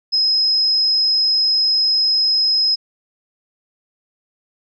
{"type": "tone", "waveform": "sine", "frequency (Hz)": 5110, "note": "D#8", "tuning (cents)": 45, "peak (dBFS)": -13, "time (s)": [0.12, 2.76], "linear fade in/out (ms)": 20, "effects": []}